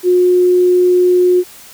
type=tone; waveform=sine; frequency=360.4 Hz; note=F#4; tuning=45 cents flat; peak=-7 dBFS; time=0.03-1.44 s; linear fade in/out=50 ms; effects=white hiss -38 dBFS RMS until 1.73 s